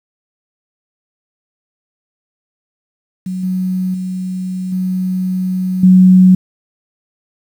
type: tone with level steps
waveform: sine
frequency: 185 Hz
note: F#3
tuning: in tune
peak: -18 / -14 / -18 / -14 / -3 dBFS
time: 3.26-6.35 s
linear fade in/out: 5 ms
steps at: 3.43 / 3.94 / 4.72 / 5.83 s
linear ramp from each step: 5 ms
effects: 7-bit